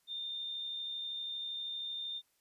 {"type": "tone with amplitude modulation", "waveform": "sine", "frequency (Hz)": 3616, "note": "A7", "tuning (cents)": 47, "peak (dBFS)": -36, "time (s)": [0.07, 2.22], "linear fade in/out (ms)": 50, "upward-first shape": "sine", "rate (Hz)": 72.7, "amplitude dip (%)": 30, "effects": ["white hiss -75 dBFS RMS until 2.4 s", "resampled to 32000 Hz"]}